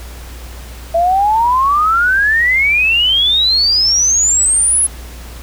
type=exponential sweep; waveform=sine; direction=up; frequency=659.3 to 10840 Hz; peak=-9 dBFS; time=0.94-4.87 s; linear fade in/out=10 ms; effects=added 60 Hz sine -29 dBFS peak until 5.42 s + pink hiss -36 dBFS RMS until 5.42 s